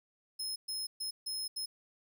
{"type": "tone bursts at uneven times", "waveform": "sawtooth", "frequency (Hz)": 5160, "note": "E8", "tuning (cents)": -38, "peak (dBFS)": -33, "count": 5, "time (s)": [[0.39, 0.56], [0.68, 0.87], [1, 1.11], [1.26, 1.48], [1.56, 1.66]], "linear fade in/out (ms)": 10, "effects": []}